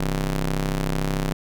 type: ring-modulated tone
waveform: sawtooth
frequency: 98 Hz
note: G2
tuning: in tune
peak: -15 dBFS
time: 0-1.33 s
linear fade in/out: 5 ms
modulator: 65.7 Hz
effects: none